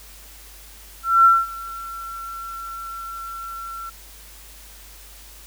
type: tone with ADSR envelope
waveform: sine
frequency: 1353 Hz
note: E6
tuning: 45 cents sharp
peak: -8 dBFS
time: 1.03-3.9 s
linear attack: 220 ms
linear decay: 210 ms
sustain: -22 dB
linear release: 10 ms
effects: added 50 Hz sine -45 dBFS peak until 5.46 s + white hiss -45 dBFS RMS until 5.46 s